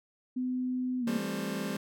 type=tone with pitch glide; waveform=sine; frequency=253.1 to 233.4 Hz; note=B3 to A#3; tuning=+43 to +2 cents; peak=-29 dBFS; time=0.36-1.19 s; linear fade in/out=10 ms; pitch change=-141 cents; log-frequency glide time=1-1.05 s
type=chord; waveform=sawtooth; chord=A minor seventh; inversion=second; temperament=just; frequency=165 / 198 / 220 / 264 Hz; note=E3 / G3 / A3 / C4; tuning=+2 / +18 / 0 / +16 cents; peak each=-37 / -31 / -35 / -34 dBFS; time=1.07-1.77 s; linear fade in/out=5 ms
effects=none